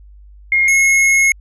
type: tone pair in turn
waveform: sine / square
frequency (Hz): 2140 / 2169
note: C7 / C#7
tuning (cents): +38 / -38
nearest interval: unison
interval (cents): 24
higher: second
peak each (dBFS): -10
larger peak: neither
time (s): 0.52-0.68 / 0.68-1.32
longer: second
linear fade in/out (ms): 2
effects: added 50 Hz sine -38 dBFS peak until 1.4 s + resampled to 24000 Hz